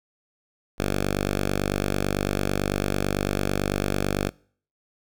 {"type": "tone", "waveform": "5% pulse", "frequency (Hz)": 49, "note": "G1", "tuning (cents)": 0, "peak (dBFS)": -12, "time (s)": [0.78, 4.3], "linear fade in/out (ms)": 20, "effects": ["noise-tail reverb RT60 0.5 s tail -24 dB re dry"]}